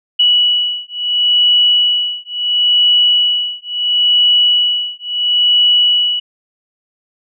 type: beating tone pair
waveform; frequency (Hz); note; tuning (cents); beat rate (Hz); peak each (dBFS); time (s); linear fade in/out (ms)
sine; 2939 / 2939.73; F#7 / F#7; -12 / -12; 0.73; -13; 0.19-6.2; 10
effects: none